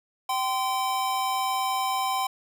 square tone pair together, 773 / 1031.8 Hz, G5 / C6, -24 / -24 cents, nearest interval perfect fourth, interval 500 cents, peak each -28 dBFS, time 0.29-2.27 s, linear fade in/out 5 ms, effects none

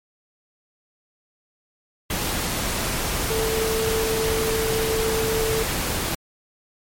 sine tone in noise, 444.1 Hz, A4, 16 cents sharp, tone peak -22 dBFS, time 3.3-5.63 s, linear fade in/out 5 ms, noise pink, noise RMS -25 dBFS, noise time 2.1-6.15 s, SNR 0 dB, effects MP3 64 kbps

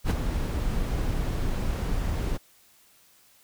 brown noise with ADSR envelope, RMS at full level -19 dBFS, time 0.04-2.38 s, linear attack 67 ms, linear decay 14 ms, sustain -8 dB, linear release 19 ms, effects white hiss -59 dBFS RMS until 3.43 s

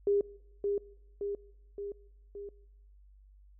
sine tone with echo, 404.1 Hz, G#4, 47 cents flat, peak -24 dBFS, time 0.07-0.21 s, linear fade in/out 2 ms, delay 570 ms, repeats 4, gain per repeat -4 dB, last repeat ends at 2.49 s, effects noise-tail reverb RT60 0.9 s tail -22 dB re dry + added 49 Hz sine -55 dBFS peak until 3.59 s

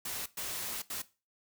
white noise bursts at uneven times, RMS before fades -38 dBFS, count 3, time 0.05-0.26 / 0.37-0.82 / 0.9-1.02 s, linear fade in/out 5 ms, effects noise-tail reverb RT60 0.3 s tail -17 dB re dry

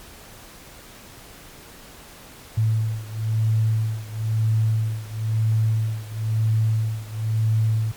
sine beating tone pair, 110 / 111 Hz, A2 / A2, 0 / +16 cents, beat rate 1 Hz, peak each -21 / -23 dBFS, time 2.57-7.92 s, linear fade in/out 10 ms, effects pink hiss -44 dBFS RMS until 7.96 s + MP3 96 kbps

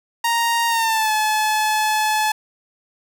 sawtooth tone with pitch glide, 932.3 to 859.9 Hz, A#5 to A5, 0 to -40 cents, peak -13 dBFS, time 0.24-2.32 s, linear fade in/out 5 ms, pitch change -140 cents, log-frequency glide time 0.68-1.12 s, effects none

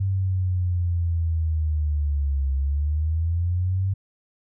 sine linear two-way sweep, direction down then up, 97.4 to 67.1 to 97.4 Hz, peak -20 dBFS, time 0-3.94 s, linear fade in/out 10 ms, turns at 2.54 s, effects none

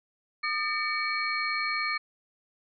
sine tone cluster, 1216 / 1799 / 2269 / 4266 Hz, D#6 / A6 / C#7 / C8, -40 / +38 / +40 / +33 cents, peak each -32 / -34 / -30 / -36 dBFS, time 0.43-1.98 s, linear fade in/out 10 ms, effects none

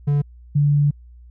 triangle / sine tone pair in turn, 144.4 / 145.09 Hz, D3 / D3, -29 / -21 cents, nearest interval unison, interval 8 cents, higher second, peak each -13 dBFS, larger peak neither, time 0.07-0.22 / 0.55-0.91 s, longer second, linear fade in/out 10 ms, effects added 60 Hz sine -41 dBFS peak until 1.3 s

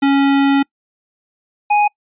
square tone pair in turn, 277.2 / 830.7 Hz, C#4 / G#5, 0 / 0 cents, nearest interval octave + perfect fifth, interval 1900 cents, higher second, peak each -11 dBFS, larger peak neither, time 0.02-0.63 / 1.7-1.88 s, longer first, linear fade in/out 10 ms, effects noise-tail reverb RT60 0.1 s tail -26 dB re dry + resampled to 8000 Hz

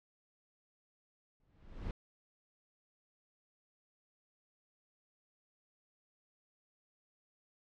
brown noise with exponential growth, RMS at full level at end -37 dBFS, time 1.4-1.91 s, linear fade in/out 1 ms, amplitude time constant 110 ms, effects low-pass 4000 Hz 12 dB/octave

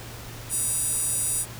square tone with high-pass filter, 534 Hz, C5, 35 cents sharp, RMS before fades -26 dBFS, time 0.49-1.46 s, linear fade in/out 50 ms, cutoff 9200 Hz, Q 4.7, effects added 115 Hz sine -41 dBFS peak until 1.59 s + pink hiss -41 dBFS RMS until 1.59 s

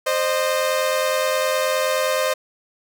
sawtooth tone pair together, 523.3 / 612.9 Hz, C5 / D#5, 0 / -26 cents, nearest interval minor third, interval 274 cents, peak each -17 / -18 dBFS, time 0.06-2.34 s, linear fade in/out 10 ms, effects none

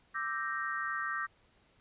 sine chord, E half-diminished seventh, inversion third, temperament equal, 1174.7 / 1318.5 / 1568 / 1864.7 Hz, D6 / E6 / G6 / Bb6, 0 / 0 / 0 / 0 cents, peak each -38 / -40 / -38 / -38 dBFS, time 0.14-1.27 s, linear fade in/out 20 ms, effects pink hiss -67 dBFS RMS until 1.8 s + resampled to 8000 Hz

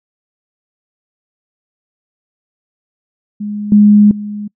sine tone with level steps, 207.7 Hz, G#3, in tune, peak -18 / -3 / -20 dBFS, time 3.4-4.48 s, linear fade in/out 10 ms, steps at 3.72 / 4.11 s, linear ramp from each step 2 ms, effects noise-tail reverb RT60 0.1 s tail -26 dB re dry

